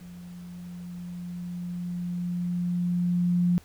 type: tone with level ramp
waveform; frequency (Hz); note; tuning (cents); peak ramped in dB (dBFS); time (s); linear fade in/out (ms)
sine; 176.3; F3; +17; -41 to -19; 0.01-3.58; 0
effects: added 84 Hz sine -56 dBFS peak until 3.64 s + pink hiss -56 dBFS RMS until 3.64 s